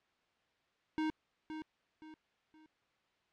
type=tone with echo; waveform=square; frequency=312.3 Hz; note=D#4; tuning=7 cents sharp; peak=-33 dBFS; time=0.98-1.1 s; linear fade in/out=0 ms; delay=520 ms; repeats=3; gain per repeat=-9 dB; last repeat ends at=2.66 s; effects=white hiss -75 dBFS RMS until 3.32 s + low-pass 3000 Hz 12 dB/octave